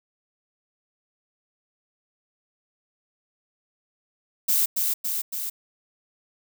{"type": "noise with echo", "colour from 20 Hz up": "violet", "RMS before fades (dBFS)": -21, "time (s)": [4.48, 4.66], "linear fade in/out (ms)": 10, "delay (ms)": 280, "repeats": 3, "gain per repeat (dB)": -3, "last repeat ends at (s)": 5.5, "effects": []}